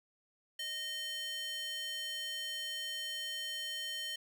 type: tone with high-pass filter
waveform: square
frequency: 617 Hz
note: D#5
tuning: 15 cents flat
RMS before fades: -40 dBFS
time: 0.59-4.16 s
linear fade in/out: 5 ms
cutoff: 2600 Hz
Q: 8
effects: none